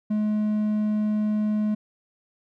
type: tone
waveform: triangle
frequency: 212.2 Hz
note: G#3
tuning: 38 cents sharp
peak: -19 dBFS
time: 0.1-1.75 s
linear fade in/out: 10 ms
effects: none